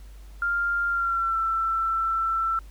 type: tone with pitch glide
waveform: sine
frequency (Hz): 1396.9 to 1336.1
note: F6 to E6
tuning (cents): 0 to +23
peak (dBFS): -22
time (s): 0.42-2.59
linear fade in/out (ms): 2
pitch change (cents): -77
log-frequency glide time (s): 0.88-1.38
effects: added 50 Hz sine -41 dBFS peak until 2.7 s + pink hiss -57 dBFS RMS until 2.7 s